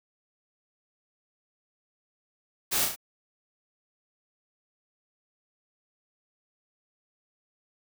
white noise with echo, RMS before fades -27 dBFS, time 2.71-2.86 s, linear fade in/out 20 ms, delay 34 ms, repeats 3, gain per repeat -4 dB, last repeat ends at 2.962 s, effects none

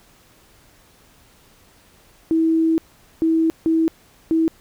sine tone bursts at uneven times, 324.2 Hz, E4, 29 cents flat, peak -14 dBFS, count 4, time 2.31-2.78 / 3.22-3.5 / 3.66-3.88 / 4.31-4.48 s, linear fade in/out 0 ms, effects pink hiss -53 dBFS RMS until 4.6 s

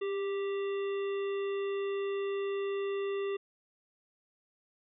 harmonic tone with a mistuned harmonic, 392 Hz, G4, in tune, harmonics 1 / 3 / 5 / 7 / 9, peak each -31 / -45 / -48 / -49 / -53 dBFS, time 0.01-3.37 s, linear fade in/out 10 ms, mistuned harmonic 1, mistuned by +23 cents, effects none

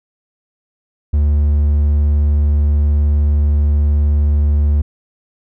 triangle tone, 73.42 Hz, D2, in tune, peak -8 dBFS, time 1.13-4.82 s, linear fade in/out 10 ms, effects none

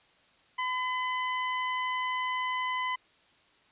25% pulse tone, 1011 Hz, B5, 40 cents sharp, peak -25 dBFS, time 0.58-2.96 s, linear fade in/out 10 ms, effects white hiss -63 dBFS RMS until 3.71 s + resampled to 8000 Hz

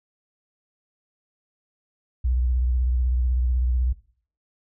sine tone with vibrato, 62 Hz, B1, 7 cents sharp, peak -19 dBFS, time 2.24-3.93 s, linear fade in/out 10 ms, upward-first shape sine, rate 16 Hz, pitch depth 90 cents each way, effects noise-tail reverb RT60 0.5 s tail -18 dB re dry

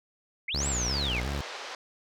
sine linear two-way sweep, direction up then down, 1956 to 7902 to 2049 Hz, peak -29 dBFS, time 0.48-1.2 s, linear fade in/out 5 ms, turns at 0.67 s
sawtooth tone with vibrato, 65.41 Hz, C2, in tune, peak -26 dBFS, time 0.54-1.41 s, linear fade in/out 0 ms, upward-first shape square, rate 2.8 Hz, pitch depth 130 cents each way
pink band-pass noise, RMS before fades -40 dBFS, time 0.6-1.75 s, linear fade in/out 2 ms, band 470 to 5700 Hz, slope 24 dB/octave
effects none

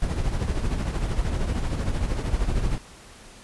brown noise with tremolo, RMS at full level -22 dBFS, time 0.02-2.78 s, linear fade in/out 0 ms, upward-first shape triangle, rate 13 Hz, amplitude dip 65%, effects pink hiss -47 dBFS RMS until 3.43 s + resampled to 24000 Hz

